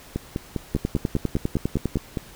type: two click trains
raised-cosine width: 3 ms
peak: -9 / -12 dBFS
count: 13 / 11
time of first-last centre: 0.75-1.957 / 0.16-2.172 s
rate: 9.94 / 4.97 Hz
effects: pink hiss -46 dBFS RMS until 2.35 s